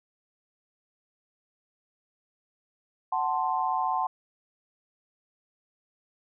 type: chord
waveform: sine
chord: F# diminished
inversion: none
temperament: equal with one note detuned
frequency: 745.1 / 880 / 1046.5 Hz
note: F#5 / A5 / C6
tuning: +12 / 0 / 0 cents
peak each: -29 dBFS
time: 3.12-4.07 s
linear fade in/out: 5 ms
effects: none